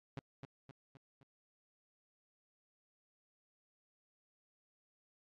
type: tone with echo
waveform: sawtooth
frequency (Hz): 136.6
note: C#3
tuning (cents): -25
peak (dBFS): -38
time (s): 0.17-0.19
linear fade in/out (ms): 0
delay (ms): 260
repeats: 4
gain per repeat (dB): -5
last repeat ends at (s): 1.23
effects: low-pass 4000 Hz 12 dB/octave + AAC 48 kbps